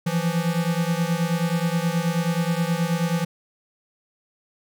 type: beating tone pair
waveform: square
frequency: 165 / 174.4 Hz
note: E3 / F3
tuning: +2 / -2 cents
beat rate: 9.4 Hz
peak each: -24 / -25 dBFS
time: 0.06-3.25 s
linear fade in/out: 10 ms
effects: none